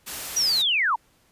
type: noise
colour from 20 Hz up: white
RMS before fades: -33 dBFS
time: 0.06-0.63 s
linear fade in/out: 20 ms
type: linear sweep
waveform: sine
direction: down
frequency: 5920 to 830.6 Hz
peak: -19 dBFS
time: 0.36-0.96 s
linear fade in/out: 10 ms
effects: pink hiss -62 dBFS RMS until 1.31 s + resampled to 32000 Hz